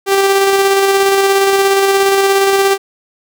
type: tone with tremolo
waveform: sawtooth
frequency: 392 Hz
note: G4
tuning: in tune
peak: -4 dBFS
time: 0.06-2.78 s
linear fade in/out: 50 ms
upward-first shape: square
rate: 17 Hz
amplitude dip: 25%
effects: none